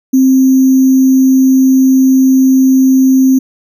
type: tone with sample-and-hold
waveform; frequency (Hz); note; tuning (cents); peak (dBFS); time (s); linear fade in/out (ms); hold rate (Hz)
sine; 263.2; C4; +10; -4; 0.13-3.39; 10; 6300
effects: none